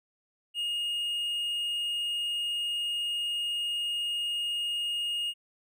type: tone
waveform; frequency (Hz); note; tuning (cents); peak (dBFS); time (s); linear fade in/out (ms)
triangle; 2854; F7; +37; -27; 0.54-5.34; 50
effects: none